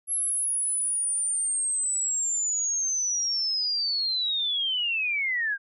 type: linear sweep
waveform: sine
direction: down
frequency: 11175 to 1572 Hz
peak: -24 dBFS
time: 0.07-5.58 s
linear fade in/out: 50 ms
effects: none